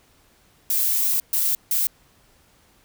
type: noise bursts at uneven times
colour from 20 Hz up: violet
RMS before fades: -21 dBFS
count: 3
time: 0.7-1.2 / 1.33-1.55 / 1.71-1.87 s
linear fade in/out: 2 ms
effects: pink hiss -58 dBFS RMS until 2.84 s